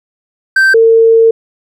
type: tone pair in turn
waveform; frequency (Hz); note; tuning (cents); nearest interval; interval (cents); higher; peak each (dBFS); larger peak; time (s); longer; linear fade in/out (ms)
triangle / sine; 1559 / 453.4; G6 / A#4; -10 / -48; octave + major sixth; 2138; first; -3; neither; 0.56-0.74 / 0.74-1.31; second; 5
effects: none